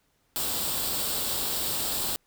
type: noise with comb filter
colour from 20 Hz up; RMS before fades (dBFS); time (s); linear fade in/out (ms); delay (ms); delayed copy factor
white; -29; 0.36-2.16; 0; 0.24; +0.55
effects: pink hiss -70 dBFS RMS until 2.26 s